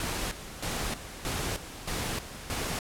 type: noise with tremolo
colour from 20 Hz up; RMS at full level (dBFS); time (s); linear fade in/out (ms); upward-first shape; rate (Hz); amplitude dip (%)
pink; -32; 0-2.79; 2; square; 1.6; 70
effects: low-pass 12000 Hz 12 dB/octave

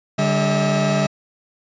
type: tone cluster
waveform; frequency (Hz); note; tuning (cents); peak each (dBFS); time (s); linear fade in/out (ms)
40% pulse; 145.9 / 199.5 / 645; D3 / G3 / E5; -11 / +31 / -38; -20; 0.18-1.07; 10
effects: resampled to 16000 Hz

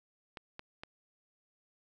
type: clicks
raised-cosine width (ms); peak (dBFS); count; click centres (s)
0.3; -27; 3; 0.372 / 0.594 / 0.835
effects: none

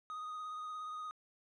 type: tone with vibrato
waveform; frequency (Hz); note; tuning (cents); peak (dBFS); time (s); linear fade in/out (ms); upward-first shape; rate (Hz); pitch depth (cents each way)
triangle; 1244.5; D#6; 0; -39; 0.1-1.11; 0; triangle; 17; 26
effects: resampled to 22050 Hz

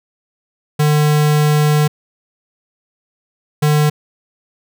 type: tone pair in turn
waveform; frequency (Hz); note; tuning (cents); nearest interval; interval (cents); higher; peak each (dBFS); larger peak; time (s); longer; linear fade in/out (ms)
square; 150 / 150; D3 / D3; +37 / +37; unison; 0; neither; -11; neither; 0.79-1.88 / 3.62-3.9; first; 10
effects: none

